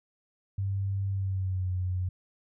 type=tone with pitch glide; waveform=sine; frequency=98 to 91.44 Hz; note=G2 to F#2; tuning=0 to -20 cents; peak=-27 dBFS; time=0.58-2.09 s; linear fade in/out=5 ms; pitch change=-120 cents; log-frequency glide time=1.1-1.71 s; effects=none